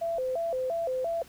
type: tone with vibrato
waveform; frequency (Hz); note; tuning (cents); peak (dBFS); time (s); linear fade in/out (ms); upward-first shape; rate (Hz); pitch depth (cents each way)
sine; 587.3; D5; 0; -27; 0.01-1.23; 10; square; 2.9; 230
effects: pink hiss -54 dBFS RMS until 1.28 s